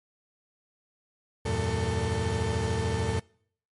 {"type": "tone cluster", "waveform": "35% pulse", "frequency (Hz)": [82.4, 95.8, 116.5, 444.9], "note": ["E2", "G2", "A#2", "A4"], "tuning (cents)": [0, -39, -1, 19], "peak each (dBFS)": -30, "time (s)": [1.45, 3.2], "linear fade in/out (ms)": 10, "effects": ["noise-tail reverb RT60 0.6 s tail -25 dB re dry", "MP3 48 kbps"]}